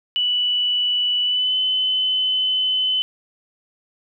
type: tone with pitch glide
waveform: sine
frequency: 2960 to 3031 Hz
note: F#7 to F#7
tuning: 0 to +41 cents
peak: -17 dBFS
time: 0.16-3.02 s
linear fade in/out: 0 ms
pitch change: +41 cents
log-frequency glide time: 1.23-1.56 s
effects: none